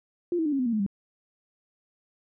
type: tone with pitch steps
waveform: sine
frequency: 349.2 / 322.1 / 297.1 / 274 / 252.7 / 233.1 / 215 / 198.26 Hz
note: F4 / E4 / D4 / C#4 / B3 / A#3 / A3 / G3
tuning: 0 / -40 / +20 / -20 / +40 / 0 / -40 / +20 cents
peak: -23 dBFS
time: 0.32-0.864 s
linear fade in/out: 2 ms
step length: 68 ms
effects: none